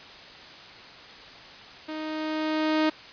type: tone with level ramp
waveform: sawtooth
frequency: 311.1 Hz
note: D#4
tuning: in tune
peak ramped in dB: -29 to -16 dBFS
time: 1.88-2.9 s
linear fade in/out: 10 ms
effects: white hiss -45 dBFS RMS until 3.12 s + resampled to 11025 Hz